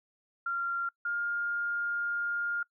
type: tone pair in turn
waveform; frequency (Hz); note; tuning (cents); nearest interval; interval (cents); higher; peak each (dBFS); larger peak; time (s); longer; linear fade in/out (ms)
sine; 1384 / 1410.6; F6 / F6; -16 / +17; unison; 33; second; -29 / -29; neither; 0.46-0.89 / 1.05-2.63; second; 5
effects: noise-tail reverb RT60 0.1 s tail -24 dB re dry